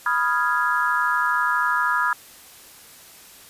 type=chord; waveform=sine; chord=F half-diminished seventh; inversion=second; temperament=equal; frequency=987.8 / 1244.5 / 1396.9 / 1661.2 Hz; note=Cb6 / Eb6 / F6 / Ab6; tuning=0 / 0 / 0 / 0 cents; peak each=-24 dBFS; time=0.06-2.13 s; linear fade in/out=2 ms; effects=white hiss -46 dBFS RMS until 3.49 s + resampled to 32000 Hz